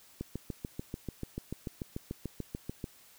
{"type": "click train", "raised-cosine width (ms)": 3, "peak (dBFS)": -23, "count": 19, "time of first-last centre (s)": [0.21, 2.842], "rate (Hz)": 6.84, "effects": ["white hiss -59 dBFS RMS until 3.18 s"]}